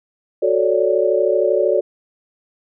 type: chord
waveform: sine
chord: D major seventh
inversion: first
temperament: equal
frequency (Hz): 370 / 440 / 554.4 / 587.3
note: F#4 / A4 / C#5 / D5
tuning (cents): 0 / 0 / 0 / 0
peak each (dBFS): -19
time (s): 0.42-1.81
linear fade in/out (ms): 10
effects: none